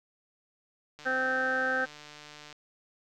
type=click train; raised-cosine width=0.2 ms; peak=-30 dBFS; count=230; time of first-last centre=0.99-2.527 s; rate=149 Hz
type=harmonic tone; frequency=259.5 Hz; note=C4; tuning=14 cents flat; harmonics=1 / 2 / 3 / 5 / 6 / 7; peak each=-39 / -33 / -36 / -37 / -28 / -39 dBFS; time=1.05-1.86 s; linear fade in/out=20 ms
effects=none